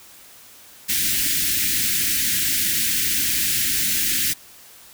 white band-stop noise, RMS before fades -21 dBFS, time 0.88-4.34 s, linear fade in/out 20 ms, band 340 to 1600 Hz, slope 48 dB/octave, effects white hiss -46 dBFS RMS until 4.93 s

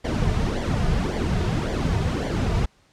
brown noise with flanger, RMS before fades -23 dBFS, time 0.04-2.66 s, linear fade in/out 10 ms, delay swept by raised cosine 0.75 to 3.75 ms, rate 1.8 Hz, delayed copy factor -0.7, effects pink hiss -60 dBFS RMS until 2.92 s + low-pass 7000 Hz 12 dB/octave

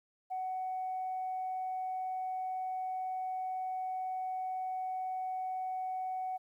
sine tone, 747 Hz, F#5, 16 cents sharp, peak -33 dBFS, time 0.3-6.38 s, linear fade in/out 20 ms, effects tanh soft clip ceiling -30 dBFS + 12-bit

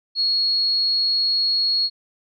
sine tone, 4321 Hz, C#8, 45 cents flat, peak -17 dBFS, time 0.15-1.9 s, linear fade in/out 50 ms, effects none

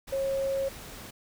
sine tone in noise, 543 Hz, C#5, 36 cents flat, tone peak -26 dBFS, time 0.12-0.69 s, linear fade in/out 10 ms, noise pink, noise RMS -44 dBFS, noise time 0.07-1.11 s, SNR +15 dB, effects none

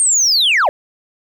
sine linear sweep, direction down, 8770 to 517 Hz, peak -8 dBFS, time 0-0.69 s, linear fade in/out 0 ms, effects tanh soft clip ceiling -9 dBFS + 8-bit

